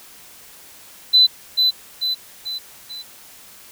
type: tone with echo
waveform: triangle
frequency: 4012 Hz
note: B7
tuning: 26 cents sharp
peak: -5 dBFS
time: 1.13-1.27 s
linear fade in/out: 20 ms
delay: 440 ms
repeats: 4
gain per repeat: -6 dB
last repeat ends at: 3.03 s
effects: tanh soft clip ceiling -7 dBFS + white hiss -44 dBFS RMS until 3.71 s